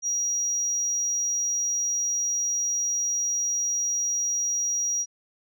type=tone; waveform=sine; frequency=5740 Hz; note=F8; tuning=47 cents sharp; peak=-22 dBFS; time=0.02-5.06 s; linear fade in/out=50 ms; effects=tanh soft clip ceiling -20 dBFS